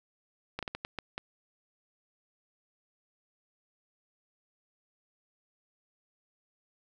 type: slowing click train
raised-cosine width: 0.3 ms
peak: -19 dBFS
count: 7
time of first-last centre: 0.59-1.179 s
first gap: 37 ms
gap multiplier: 1.39
effects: none